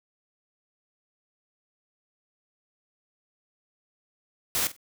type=noise with echo; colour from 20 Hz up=white; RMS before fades=-26 dBFS; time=4.55-4.67 s; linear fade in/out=0 ms; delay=47 ms; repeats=2; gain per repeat=-15 dB; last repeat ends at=4.764 s; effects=none